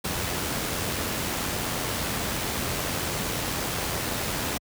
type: noise with amplitude modulation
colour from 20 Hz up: pink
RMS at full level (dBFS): -27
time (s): 0.04-4.58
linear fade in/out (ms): 10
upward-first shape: sine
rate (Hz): 88.7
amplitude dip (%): 30
effects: high-pass 60 Hz 12 dB/octave